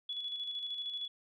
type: tone with tremolo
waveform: sine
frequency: 3400 Hz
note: G#7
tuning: 40 cents sharp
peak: -35 dBFS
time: 0.09-1.08 s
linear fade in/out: 5 ms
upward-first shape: square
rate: 13 Hz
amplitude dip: 40%
effects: none